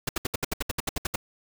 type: noise bursts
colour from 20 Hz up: pink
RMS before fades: -27 dBFS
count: 13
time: 0.07-1.159 s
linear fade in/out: 5 ms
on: 21 ms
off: 68 ms
effects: none